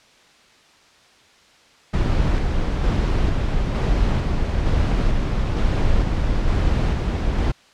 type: noise with tremolo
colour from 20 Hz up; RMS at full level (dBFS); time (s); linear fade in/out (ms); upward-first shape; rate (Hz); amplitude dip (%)
brown; -18; 1.93-7.52; 10; square; 1.1; 25
effects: white hiss -52 dBFS RMS until 7.73 s + low-pass 5000 Hz 12 dB/octave